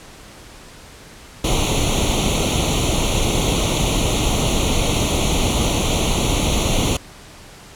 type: noise with comb filter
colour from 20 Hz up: pink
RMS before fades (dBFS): -18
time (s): 1.44-6.97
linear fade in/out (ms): 5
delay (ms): 0.3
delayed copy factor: +0.95
effects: pink hiss -41 dBFS RMS until 7.75 s + low-pass 10000 Hz 12 dB/octave